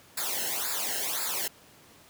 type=noise with flanger; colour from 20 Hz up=white; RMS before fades=-31 dBFS; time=0.17-1.48 s; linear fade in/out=5 ms; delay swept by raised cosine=0.33 to 0.86 ms; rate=1.9 Hz; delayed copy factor=-0.9; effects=pink hiss -55 dBFS RMS until 2.09 s + high-pass 100 Hz 12 dB/octave